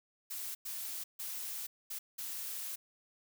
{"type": "noise bursts at uneven times", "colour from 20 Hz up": "blue", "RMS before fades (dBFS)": -41, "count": 5, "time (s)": [[0.3, 0.55], [0.65, 1.04], [1.19, 1.67], [1.9, 1.99], [2.18, 2.76]], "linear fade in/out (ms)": 10, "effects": []}